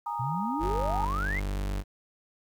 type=chord; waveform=sine; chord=Ab suspended second; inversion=none; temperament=equal with one note detuned; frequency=830.6 / 932.3 / 1238.1 Hz; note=Ab5 / Bb5 / Eb6; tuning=0 / 0 / -9 cents; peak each=-36 / -32 / -37 dBFS; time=0.06-1.05 s; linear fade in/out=5 ms
type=exponential sweep; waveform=sine; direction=up; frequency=115.8 to 2181 Hz; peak=-30 dBFS; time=0.19-1.4 s; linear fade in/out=10 ms
type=tone; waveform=40% pulse; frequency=49 Hz; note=G1; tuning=in tune; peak=-28 dBFS; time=0.59-1.84 s; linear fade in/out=50 ms
effects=10-bit